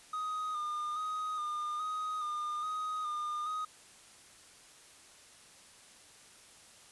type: tone with vibrato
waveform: triangle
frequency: 1232 Hz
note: D#6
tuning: 17 cents flat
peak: -32 dBFS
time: 0.13-3.65 s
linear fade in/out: 5 ms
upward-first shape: square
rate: 1.2 Hz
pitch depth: 29 cents each way
effects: white hiss -57 dBFS RMS until 6.91 s + resampled to 24000 Hz